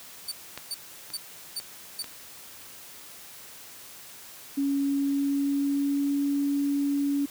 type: tone bursts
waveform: 25% pulse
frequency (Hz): 4573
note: D8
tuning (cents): -47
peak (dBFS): -25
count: 5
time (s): 0.28-2.025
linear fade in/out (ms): 5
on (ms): 37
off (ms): 390
type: clicks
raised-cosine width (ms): 0.2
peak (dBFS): -18 / -25 / -25 / -21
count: 4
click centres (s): 0.576 / 1.103 / 1.6 / 2.043
type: tone with pitch glide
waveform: sine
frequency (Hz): 278.7 to 282.8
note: C#4 to C#4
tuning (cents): +9 to +35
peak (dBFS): -23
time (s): 4.57-7.26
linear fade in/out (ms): 10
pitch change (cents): +26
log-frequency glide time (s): 4.84-6.25
effects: white hiss -46 dBFS RMS until 7.3 s + high-pass 60 Hz 12 dB/octave